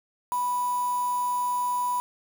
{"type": "tone with quantisation", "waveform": "sine", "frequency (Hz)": 985, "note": "B5", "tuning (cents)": -5, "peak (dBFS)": -24, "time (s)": [0.32, 2], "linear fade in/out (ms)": 0, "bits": 6, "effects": []}